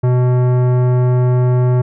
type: tone with tanh clipping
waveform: sine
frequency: 124.9 Hz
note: B2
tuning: 20 cents sharp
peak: -12 dBFS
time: 0.03-1.82 s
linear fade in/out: 10 ms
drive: 16 dB
effects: none